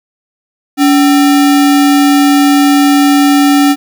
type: tone with sample-and-hold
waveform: sine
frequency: 284.6 Hz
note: C#4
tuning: 46 cents sharp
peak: -4 dBFS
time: 0.77-3.76 s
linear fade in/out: 50 ms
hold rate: 1050 Hz
effects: none